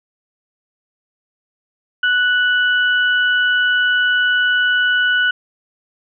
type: tone pair together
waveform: sine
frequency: 1480 / 2960 Hz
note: F#6 / F#7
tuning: 0 / 0 cents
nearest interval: octave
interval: 1200 cents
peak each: -13 / -21 dBFS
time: 2.03-5.31 s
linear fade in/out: 5 ms
effects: none